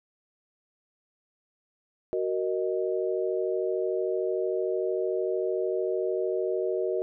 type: chord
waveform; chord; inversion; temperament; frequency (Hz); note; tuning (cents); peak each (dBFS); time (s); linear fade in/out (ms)
sine; D# minor; first; just; 373.4 / 466.7 / 622.3; F#4 / A#4 / D#5; +16 / +2 / 0; -28 / -30 / -32; 2.13-7.02; 0
effects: none